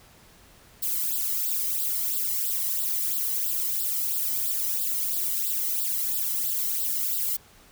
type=noise with flanger; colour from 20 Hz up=violet; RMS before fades=-27 dBFS; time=0.82-7.37 s; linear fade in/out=10 ms; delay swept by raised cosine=0.23 to 1.01 ms; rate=3 Hz; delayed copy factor=+0.85; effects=pink hiss -54 dBFS RMS until 7.71 s